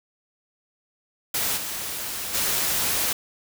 white noise with level steps, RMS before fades -25 / -31 / -24 dBFS, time 1.34-3.13 s, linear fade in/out 5 ms, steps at 1.56 / 2.33 s, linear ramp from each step 20 ms, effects none

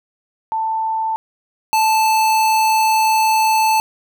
sine / square tone pair in turn, 887 / 877.3 Hz, A5 / A5, +14 / -5 cents, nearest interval unison, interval 19 cents, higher first, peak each -17 / -13 dBFS, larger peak second, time 0.52-1.16 / 1.73-3.8 s, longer second, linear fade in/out 0 ms, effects none

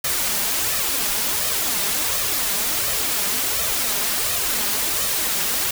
white noise with flanger, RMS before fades -22 dBFS, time 0.04-5.71 s, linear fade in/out 5 ms, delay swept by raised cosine 1.6 to 5 ms, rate 1.4 Hz, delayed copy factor +0.6, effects none

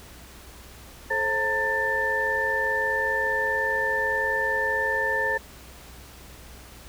sine tone cluster, 433.6 / 532 / 910 / 1775 Hz, A4 / C5 / A#5 / A6, -25 / +29 / -42 / +15 cents, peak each -32 / -30 / -30 / -24 dBFS, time 1.1-5.38 s, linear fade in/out 10 ms, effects added 62 Hz sine -47 dBFS peak until 6.88 s + pink hiss -47 dBFS RMS until 6.88 s

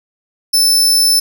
sawtooth tone, 5280 Hz, E8, 2 cents sharp, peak -6 dBFS, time 0.53-1.2 s, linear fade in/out 10 ms, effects none

